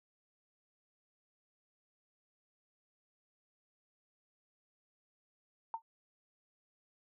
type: tone with exponential decay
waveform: sine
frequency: 906 Hz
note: A#5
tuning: 50 cents flat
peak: -31 dBFS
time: 5.74-5.82 s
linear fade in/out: 1 ms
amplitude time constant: 16 ms
effects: none